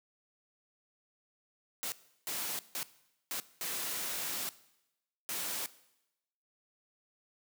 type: noise bursts at uneven times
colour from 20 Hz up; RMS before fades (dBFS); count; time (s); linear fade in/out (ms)
white; -37; 6; 1.83-1.92 / 2.27-2.59 / 2.75-2.83 / 3.31-3.4 / 3.61-4.49 / 5.29-5.66; 0
effects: noise-tail reverb RT60 0.9 s tail -18 dB re dry + high-pass 150 Hz 12 dB/octave